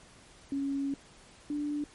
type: tone pair in turn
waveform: sine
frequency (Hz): 277.2 / 293.7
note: C#4 / D4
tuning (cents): 0 / 0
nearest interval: minor second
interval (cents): 100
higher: second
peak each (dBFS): -29 / -30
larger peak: first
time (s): 0.52-0.94 / 1.5-1.84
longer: first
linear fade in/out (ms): 2
effects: pink hiss -56 dBFS RMS until 1.94 s + MP3 48 kbps